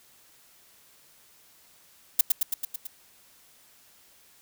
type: noise with echo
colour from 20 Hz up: violet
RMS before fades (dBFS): -17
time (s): 2.19-2.21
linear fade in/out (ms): 5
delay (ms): 110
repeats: 6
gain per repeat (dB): -3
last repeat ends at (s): 2.87
effects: white hiss -58 dBFS RMS until 4.41 s